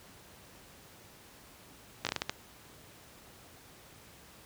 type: slowing click train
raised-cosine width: 0.2 ms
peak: -13 dBFS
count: 7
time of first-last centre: 2.05-2.295 s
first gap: 17 ms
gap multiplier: 1.35
effects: pink hiss -55 dBFS RMS until 4.45 s + high-pass 60 Hz 12 dB/octave